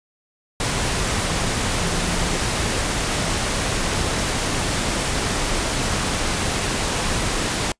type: tone in noise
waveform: sine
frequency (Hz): 174.61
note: F3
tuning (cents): 0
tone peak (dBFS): -27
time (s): 1.81-2.35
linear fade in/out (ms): 2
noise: pink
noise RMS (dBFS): -22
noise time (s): 0.6-7.72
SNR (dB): -8
effects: noise-tail reverb RT60 0.1 s tail -25 dB re dry + resampled to 22050 Hz